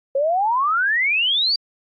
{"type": "exponential sweep", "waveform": "sine", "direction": "up", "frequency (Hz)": [530, 4758], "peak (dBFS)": -16, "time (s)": [0.15, 1.56], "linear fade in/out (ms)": 5, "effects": ["AAC 64 kbps"]}